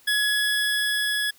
25% pulse tone with level ramp, 1686 Hz, G#6, 26 cents sharp, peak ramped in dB -16 to -19 dBFS, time 0.07-1.31 s, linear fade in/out 10 ms, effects white hiss -56 dBFS RMS until 1.38 s

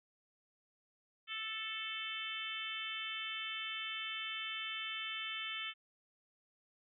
harmonic tone, 440 Hz, A4, in tune, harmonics 3 / 4 / 5 / 6 / 7 / 8, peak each -48 / -49 / -46 / -46 / -43 / -48 dBFS, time 1.27-5.74 s, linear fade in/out 50 ms, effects none

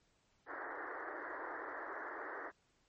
white band-pass noise, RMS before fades -45 dBFS, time 0.46-2.52 s, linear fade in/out 50 ms, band 290 to 1900 Hz, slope 96 dB/octave, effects pink hiss -75 dBFS RMS until 2.88 s + MP3 32 kbps

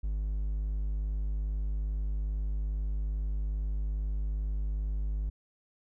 triangle tone, 51.2 Hz, G#1, 24 cents flat, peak -27 dBFS, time 0.03-5.3 s, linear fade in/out 10 ms, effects none

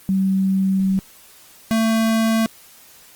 sine / square tone pair in turn, 191.6 / 223.7 Hz, G3 / A3, -39 / +29 cents, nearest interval minor third, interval 268 cents, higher second, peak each -15 / -16 dBFS, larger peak first, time 0.09-0.99 / 1.71-2.46 s, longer first, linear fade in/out 0 ms, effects white hiss -47 dBFS RMS until 3.15 s + Opus 24 kbps

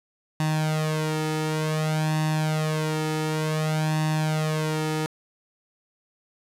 sawtooth tone with flanger, 155.56 Hz, D#3, in tune, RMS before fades -25 dBFS, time 0.4-5.06 s, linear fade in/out 0 ms, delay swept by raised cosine 1.1 to 2.3 ms, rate 0.55 Hz, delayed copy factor +0.75, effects low-pass 12000 Hz 12 dB/octave

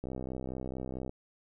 click train, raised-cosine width 2 ms, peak -25 dBFS, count 69, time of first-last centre 0.04-1.094 s, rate 64.5 Hz, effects none

